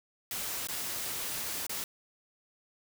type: noise with dropouts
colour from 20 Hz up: white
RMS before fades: -36 dBFS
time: 0.31-1.84 s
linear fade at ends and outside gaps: 2 ms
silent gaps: 0.672-0.686 / 1.667-1.694 s
effects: none